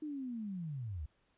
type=linear sweep; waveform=sine; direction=down; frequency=311.1 to 66.4 Hz; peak=-38 dBFS; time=0.02-1.06 s; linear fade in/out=5 ms; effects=pink hiss -75 dBFS RMS until 1.37 s + resampled to 8000 Hz